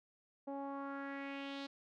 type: tone with low-pass filter sweep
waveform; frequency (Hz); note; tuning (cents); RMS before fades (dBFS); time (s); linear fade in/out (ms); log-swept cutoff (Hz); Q
sawtooth; 277.2; C#4; 0; -44; 0.47-1.67; 10; 700 to 4200; 3
effects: none

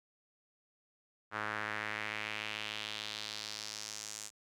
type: tone with band-pass filter sweep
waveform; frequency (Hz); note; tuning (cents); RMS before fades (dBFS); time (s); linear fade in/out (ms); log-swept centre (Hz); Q
sawtooth; 106.8; G#2; +49; -41; 1.31-4.31; 50; 1400 to 7300; 2.3
effects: none

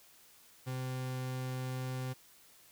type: tone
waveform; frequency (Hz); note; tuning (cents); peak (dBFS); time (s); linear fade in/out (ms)
40% pulse; 128.7; C3; -28; -35; 0.66-2.14; 20
effects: white hiss -61 dBFS RMS until 2.71 s

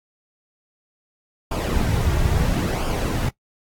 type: noise with flanger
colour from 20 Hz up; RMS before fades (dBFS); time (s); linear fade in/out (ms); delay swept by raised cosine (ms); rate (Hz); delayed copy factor
brown; -21; 1.51-3.29; 5; 0.5 to 4; 0.74; -0.55
effects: noise-tail reverb RT60 0.1 s tail -18 dB re dry + AAC 64 kbps

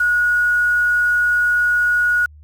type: tone with quantisation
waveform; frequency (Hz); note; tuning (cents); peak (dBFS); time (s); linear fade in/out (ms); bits
sine; 1453; F#6; -32; -13; 0-2.26; 5; 6
effects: added 75 Hz sine -40 dBFS peak until 2.43 s + AAC 64 kbps

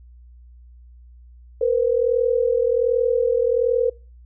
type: tone pair together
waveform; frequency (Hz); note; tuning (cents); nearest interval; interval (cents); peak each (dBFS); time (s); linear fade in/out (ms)
sine; 466.2 / 507.5; A#4 / B4; 0 / +47; minor second; 147; -18 / -20; 1.61-3.9; 5
effects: noise-tail reverb RT60 0.3 s tail -22 dB re dry + added 60 Hz sine -43 dBFS peak until 4.25 s

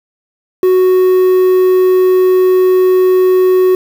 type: tone with quantisation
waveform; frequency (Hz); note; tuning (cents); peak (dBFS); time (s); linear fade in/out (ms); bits
triangle; 370; F#4; 0; -4; 0.63-3.75; 2; 5
effects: none

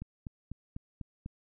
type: click train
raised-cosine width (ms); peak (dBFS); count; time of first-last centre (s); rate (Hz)
5; -27; 6; 0.02-1.261; 4.03
effects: none

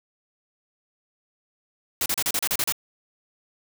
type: noise bursts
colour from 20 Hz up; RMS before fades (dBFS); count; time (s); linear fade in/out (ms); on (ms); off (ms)
white; -24; 9; 2.01-2.723; 2; 49; 34
effects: none

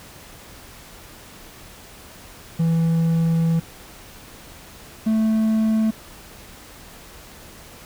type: tone pair in turn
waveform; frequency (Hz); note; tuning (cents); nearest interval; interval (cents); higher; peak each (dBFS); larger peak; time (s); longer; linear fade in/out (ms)
triangle; 164.81 / 219.8; E3 / A3; 0 / -2; perfect fourth; 498; second; -14; neither; 2.59-3.6 / 5.06-5.91; first; 10
effects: pink hiss -43 dBFS RMS until 7.85 s

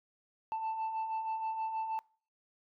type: beating tone pair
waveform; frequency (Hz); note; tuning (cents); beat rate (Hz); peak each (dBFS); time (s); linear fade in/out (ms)
sine; 880 / 886.3; A5 / A5; 0 / +12; 6.3; -40 / -32; 0.52-1.99; 0
effects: noise-tail reverb RT60 0.4 s tail -24 dB re dry + tanh soft clip ceiling -31 dBFS

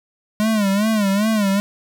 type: tone with vibrato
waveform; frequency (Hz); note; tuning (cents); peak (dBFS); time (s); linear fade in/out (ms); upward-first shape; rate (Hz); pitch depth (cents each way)
square; 207.7; G#3; 0; -16; 0.4-1.6; 0; sine; 2.5; 120
effects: none

